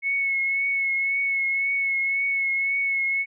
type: tone with vibrato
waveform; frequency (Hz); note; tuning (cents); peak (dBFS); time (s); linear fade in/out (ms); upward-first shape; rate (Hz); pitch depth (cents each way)
sine; 2195; C#7; -18; -21; 0.02-3.26; 50; triangle; 1.9; 28
effects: none